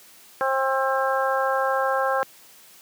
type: harmonic tone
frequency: 266.5 Hz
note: C4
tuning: 32 cents sharp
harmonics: 2 / 3 / 4 / 5 / 6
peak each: -24 / -26 / -27 / -28 / -29 dBFS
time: 0.41-2.23 s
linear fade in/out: 0 ms
effects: white hiss -50 dBFS RMS until 2.81 s + high-pass 150 Hz 12 dB/octave